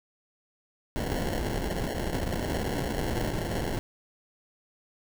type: noise with sample-and-hold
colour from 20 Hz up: pink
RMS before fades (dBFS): -30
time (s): 0.96-3.79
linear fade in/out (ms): 0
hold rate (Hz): 1225
effects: none